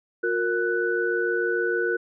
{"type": "tone cluster", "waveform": "sine", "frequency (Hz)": [358.8, 465.4, 1488], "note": ["F4", "A#4", "F#6"], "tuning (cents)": [47, -3, 9], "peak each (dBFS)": -26, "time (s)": [0.23, 1.97], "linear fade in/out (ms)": 10, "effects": []}